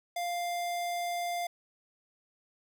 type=tone; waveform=square; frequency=698.5 Hz; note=F5; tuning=in tune; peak=-32 dBFS; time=0.16-1.47 s; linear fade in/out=5 ms; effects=none